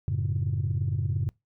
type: chord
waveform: sine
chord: F# minor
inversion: none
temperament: equal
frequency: 92.5 / 110 / 138.59 Hz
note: F#2 / A2 / C#3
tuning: 0 / 0 / 0 cents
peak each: -28 dBFS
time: 0.08-1.29 s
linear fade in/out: 0 ms
effects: noise-tail reverb RT60 0.2 s tail -24 dB re dry + tanh soft clip ceiling -19 dBFS